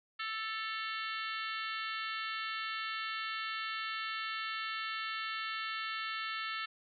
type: harmonic tone with a mistuned harmonic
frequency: 440 Hz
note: A4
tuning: in tune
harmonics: 3 / 4 / 5 / 6 / 7 / 8 / 9 / 10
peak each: -40 / -42 / -44 / -46 / -47 / -48 / -49 / -50 dBFS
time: 0.19-6.66 s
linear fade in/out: 10 ms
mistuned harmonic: 6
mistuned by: +60 cents
effects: none